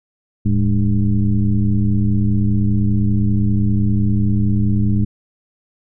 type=tone with frequency modulation; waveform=sine; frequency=110 Hz; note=A2; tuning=in tune; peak=-12 dBFS; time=0.45-5.05 s; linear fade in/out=10 ms; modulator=94.9 Hz; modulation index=1.3; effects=none